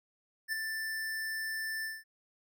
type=tone with ADSR envelope; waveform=square; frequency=1769 Hz; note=A6; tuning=9 cents sharp; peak=-30 dBFS; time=0.48-2.04 s; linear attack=46 ms; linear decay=8 ms; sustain=-5 dB; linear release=200 ms; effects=none